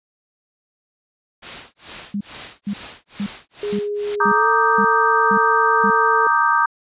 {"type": "noise with tremolo", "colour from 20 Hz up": "white", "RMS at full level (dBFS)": -30, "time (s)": [1.42, 4.16], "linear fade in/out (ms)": 10, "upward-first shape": "sine", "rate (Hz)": 2.3, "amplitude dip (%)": 100}
{"type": "tone bursts", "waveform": "sine", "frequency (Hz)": 202.7, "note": "G#3", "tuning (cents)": -42, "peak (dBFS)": -20, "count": 8, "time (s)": [2.14, 5.904], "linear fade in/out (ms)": 5, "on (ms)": 68, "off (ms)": 460}
{"type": "tone with pitch glide", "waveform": "sine", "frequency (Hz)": [413.2, 448], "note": ["G#4", "A4"], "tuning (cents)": [-9, 31], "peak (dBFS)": -21, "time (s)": [3.63, 6.27], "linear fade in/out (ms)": 2, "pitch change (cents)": 140, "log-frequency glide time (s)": [4.27, 4.48]}
{"type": "chord", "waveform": "sine", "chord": "Eb major seventh", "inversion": "second", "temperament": "equal", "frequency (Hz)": [932.3, 1174.7, 1244.5, 1568], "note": ["Bb5", "D6", "Eb6", "G6"], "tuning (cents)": [0, 0, 0, 0], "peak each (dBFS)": -19, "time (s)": [4.2, 6.66], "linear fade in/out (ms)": 5}
{"effects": ["resampled to 8000 Hz"]}